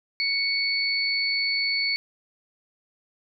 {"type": "tone pair together", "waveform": "sine", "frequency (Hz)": [2224, 4448], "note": ["C#7", "C#8"], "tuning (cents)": [5, 5], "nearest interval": "octave", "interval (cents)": 1200, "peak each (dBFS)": -25, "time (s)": [0.2, 1.96], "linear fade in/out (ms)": 0, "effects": []}